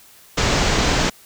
pink low-pass noise, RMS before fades -18 dBFS, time 0.37-1.1 s, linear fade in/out 10 ms, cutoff 7300 Hz, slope 48 dB/octave, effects white hiss -48 dBFS RMS until 1.25 s

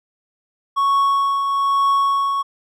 triangle tone with tremolo, 1108.7 Hz, C#6, in tune, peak -11 dBFS, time 0.76-2.43 s, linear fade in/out 20 ms, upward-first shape triangle, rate 1.1 Hz, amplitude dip 45%, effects none

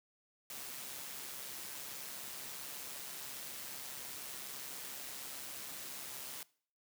white noise with amplitude modulation, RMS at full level -44 dBFS, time 0.5-6.43 s, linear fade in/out 2 ms, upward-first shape sine, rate 135 Hz, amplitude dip 40%, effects noise-tail reverb RT60 0.5 s tail -22 dB re dry + high-pass 100 Hz 12 dB/octave

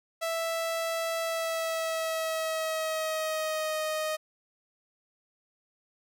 sawtooth tone with pitch glide, 659.3 to 622.3 Hz, E5 to D#5, 0 to 0 cents, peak -25 dBFS, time 0.21-4.17 s, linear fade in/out 20 ms, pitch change -100 cents, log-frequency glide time 1.21-3.81 s, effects none

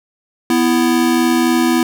square tone pair together, 247.7 / 331.3 Hz, B3 / E4, +5 / +9 cents, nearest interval perfect fourth, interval 504 cents, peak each -15 dBFS, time 0.5-1.83 s, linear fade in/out 2 ms, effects none

